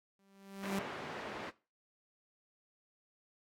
sawtooth tone with exponential growth, 196 Hz, G3, in tune, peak -29 dBFS, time 0.19-0.79 s, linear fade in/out 2 ms, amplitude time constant 130 ms
pink band-pass noise, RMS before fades -44 dBFS, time 0.62-1.51 s, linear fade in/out 20 ms, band 260 to 2200 Hz, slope 12 dB/octave
effects noise-tail reverb RT60 0.3 s tail -18 dB re dry + AAC 64 kbps

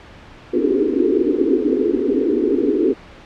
white band-pass noise, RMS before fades -17 dBFS, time 0.53-2.94 s, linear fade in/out 10 ms, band 250 to 450 Hz, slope 96 dB/octave, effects pink hiss -41 dBFS RMS until 3.25 s + low-pass 3000 Hz 12 dB/octave

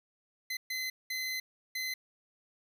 25% pulse tone bursts at uneven times, 2044 Hz, C7, 41 cents flat, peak -30 dBFS, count 4, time 0.5-0.57 / 0.7-0.9 / 1.1-1.4 / 1.75-1.94 s, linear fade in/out 5 ms, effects 10-bit

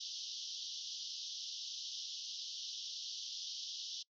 white band-pass noise, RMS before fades -45 dBFS, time 0-4.03 s, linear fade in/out 10 ms, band 3000 to 6000 Hz, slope 96 dB/octave, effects noise-tail reverb RT60 0.1 s tail -23 dB re dry

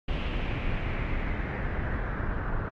brown noise with low-pass filter sweep, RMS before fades -30 dBFS, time 0.08-2.69 s, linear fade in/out 5 ms, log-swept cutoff 2900 to 1400 Hz, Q 3.6, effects AAC 32 kbps

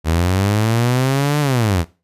sawtooth linear two-way sweep, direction up then down, 77.78 to 150 to 77.78 Hz, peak -10 dBFS, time 0.04-1.85 s, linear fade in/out 50 ms, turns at 1.4 s, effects noise-tail reverb RT60 0.3 s tail -19 dB re dry + resampled to 32000 Hz

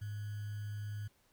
sine tone with sample-and-hold, 104.2 Hz, G#2, 6 cents sharp, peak -38 dBFS, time 0.01-1.08 s, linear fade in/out 10 ms, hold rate 1575 Hz, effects pink hiss -71 dBFS RMS until 1.32 s

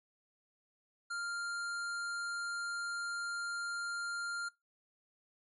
sine tone with hard clipping, 1396.9 Hz, F6, in tune, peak -38 dBFS, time 1.1-4.49 s, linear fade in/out 10 ms, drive 17 dB, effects noise-tail reverb RT60 0.2 s tail -21 dB re dry + MP3 48 kbps

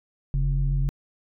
sine tone pair together, 43.73 / 138.59 Hz, F1 / C#3, +3 / 0 cents, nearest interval octave + minor sixth, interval 1997 cents, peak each -21 / -23 dBFS, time 0.34-0.89 s, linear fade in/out 0 ms, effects tanh soft clip ceiling -15 dBFS

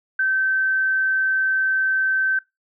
sine tone, 1545 Hz, G6, 26 cents flat, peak -17 dBFS, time 0.19-2.39 s, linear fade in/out 5 ms, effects noise-tail reverb RT60 0.2 s tail -22 dB re dry

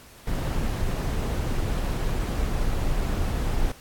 brown noise, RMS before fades -25 dBFS, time 0.27-3.72 s, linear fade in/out 5 ms, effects pink hiss -49 dBFS RMS until 3.8 s + AAC 64 kbps

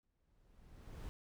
brown noise with exponential growth, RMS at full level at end -44 dBFS, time 0.03-1.09 s, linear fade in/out 0 ms, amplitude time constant 230 ms, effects none

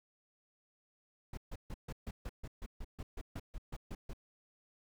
brown noise bursts, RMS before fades -42 dBFS, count 16, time 1.33-4.134 s, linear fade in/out 5 ms, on 44 ms, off 140 ms, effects none

